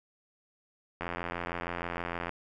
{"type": "click train", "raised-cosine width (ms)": 0.5, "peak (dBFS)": -19, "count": 112, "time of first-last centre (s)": [1.01, 2.293], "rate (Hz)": 86.5, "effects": []}